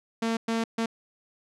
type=tone bursts at uneven times; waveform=sawtooth; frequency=227.4 Hz; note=A#3; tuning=43 cents flat; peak=-21 dBFS; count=3; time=0.22-0.37 / 0.48-0.64 / 0.78-0.86 s; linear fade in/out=5 ms; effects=low-pass 7000 Hz 12 dB/octave